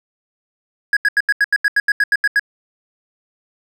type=tone bursts; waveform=triangle; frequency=1661.2 Hz; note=G#6; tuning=in tune; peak=-9 dBFS; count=13; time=0.93-2.395 s; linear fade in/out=2 ms; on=37 ms; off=82 ms; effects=none